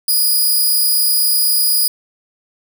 5% pulse tone, 4932 Hz, D#8, 16 cents flat, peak -5 dBFS, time 0.08-1.88 s, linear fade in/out 5 ms, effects 7-bit

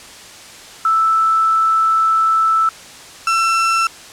sine / 35% pulse tone pair in turn, 1318.5 / 1340.8 Hz, E6 / E6, 0 / +29 cents, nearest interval unison, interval 29 cents, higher second, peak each -11 dBFS, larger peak neither, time 0.85-2.69 / 3.27-3.87 s, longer first, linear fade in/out 2 ms, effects white hiss -37 dBFS RMS until 4.12 s + low-pass 8000 Hz 12 dB/octave

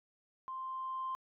sine tone with level ramp, 1046.5 Hz, C6, in tune, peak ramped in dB -39 to -34 dBFS, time 0.48-1.15 s, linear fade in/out 0 ms, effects tanh soft clip ceiling -31 dBFS

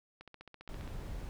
click train, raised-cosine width 0.3 ms, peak -34 dBFS, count 11, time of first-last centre 0.21-0.877 s, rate 15 Hz
brown noise, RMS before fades -42 dBFS, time 0.69-1.29 s, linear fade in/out 0 ms
effects none

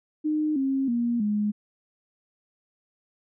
sine tone with pitch steps, 305.8 / 269.3 / 237.2 / 208.9 Hz, D#4 / C#4 / A#3 / G#3, -30 / -50 / +30 / +10 cents, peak -22 dBFS, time 0.24-1.52 s, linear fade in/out 20 ms, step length 320 ms, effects none

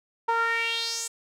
sawtooth tone with band-pass filter sweep, 460 Hz, A#4, 23 cents flat, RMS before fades -27 dBFS, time 0.28-1.08 s, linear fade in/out 10 ms, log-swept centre 980 to 8000 Hz, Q 4, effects none

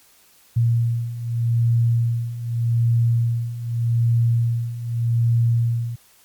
sine beating tone pair, 116.54 / 117.37 Hz, A#2 / A#2, 0 / +12 cents, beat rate 0.83 Hz, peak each -22 / -18 dBFS, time 0.56-5.96 s, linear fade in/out 10 ms, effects white hiss -54 dBFS RMS until 6.24 s + MP3 96 kbps

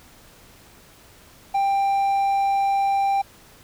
triangle tone, 790 Hz, G5, 13 cents sharp, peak -16 dBFS, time 1.54-3.22 s, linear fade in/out 10 ms, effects pink hiss -50 dBFS RMS until 3.63 s

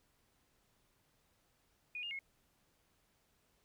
sine tone with pitch steps, 2460 / 2827 / 2170 Hz, D#7 / F7 / C#7, -20 / +20 / -37 cents, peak -40 dBFS, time 1.95-2.19 s, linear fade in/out 2 ms, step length 80 ms, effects pink hiss -75 dBFS RMS until 3.64 s

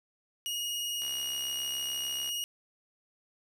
sawtooth tone with vibrato, 2875 Hz, F7, 50 cents sharp, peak -29 dBFS, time 0.46-2.44 s, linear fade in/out 0 ms, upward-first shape sine, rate 20 Hz, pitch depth 18 cents each way
click train, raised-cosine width 0.2 ms, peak -29 dBFS, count 86, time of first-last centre 1.02-2.291 s, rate 66.9 Hz
effects none

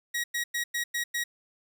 sawtooth tone bursts, 1902 Hz, A#6, 34 cents sharp, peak -24 dBFS, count 6, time 0.14-1.24 s, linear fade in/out 10 ms, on 100 ms, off 100 ms, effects none

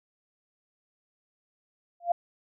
sine tone with exponential growth, 693 Hz, F5, 14 cents flat, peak -17 dBFS, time 2-2.12 s, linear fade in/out 5 ms, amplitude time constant 25 ms, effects none

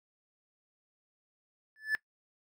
triangle tone with exponential growth, 1740 Hz, A6, 20 cents flat, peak -21 dBFS, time 1.76-1.95 s, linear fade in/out 0 ms, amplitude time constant 40 ms, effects noise-tail reverb RT60 0.1 s tail -20 dB re dry + tanh soft clip ceiling -18 dBFS

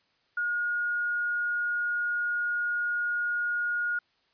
sine tone, 1435 Hz, F6, 47 cents sharp, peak -26 dBFS, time 0.37-3.99 s, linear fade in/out 5 ms, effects white hiss -69 dBFS RMS until 4.33 s + resampled to 11025 Hz

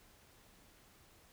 silence, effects pink hiss -64 dBFS RMS until 1.32 s

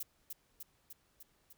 violet noise with echo, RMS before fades -40 dBFS, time 0-0.03 s, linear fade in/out 5 ms, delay 300 ms, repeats 5, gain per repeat -3 dB, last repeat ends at 1.53 s, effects pink hiss -73 dBFS RMS until 1.57 s

